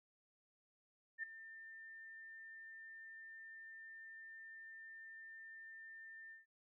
sine tone with ADSR envelope, 1797 Hz, A6, 36 cents sharp, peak -38 dBFS, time 1.18-6.46 s, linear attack 52 ms, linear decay 6 ms, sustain -14 dB, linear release 150 ms, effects none

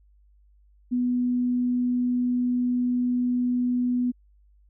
sine tone, 246.9 Hz, B3, in tune, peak -21 dBFS, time 0.91-4.12 s, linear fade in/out 20 ms, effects added 50 Hz sine -55 dBFS peak until 4.69 s

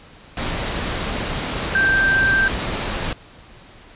sine tone in noise, 1568 Hz, G6, in tune, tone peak -14 dBFS, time 1.75-2.48 s, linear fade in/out 2 ms, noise pink, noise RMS -24 dBFS, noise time 0.37-3.13 s, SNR +7 dB, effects pink hiss -45 dBFS RMS until 3.95 s + resampled to 8000 Hz

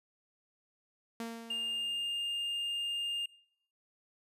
sawtooth tone with exponential decay, 229.8 Hz, A#3, 25 cents flat, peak -32 dBFS, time 1.2-2.26 s, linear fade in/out 2 ms, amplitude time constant 230 ms
triangle tone, 2814 Hz, F7, 12 cents sharp, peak -31 dBFS, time 1.5-3.26 s, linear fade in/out 5 ms
effects noise-tail reverb RT60 0.7 s tail -23 dB re dry + resampled to 32000 Hz

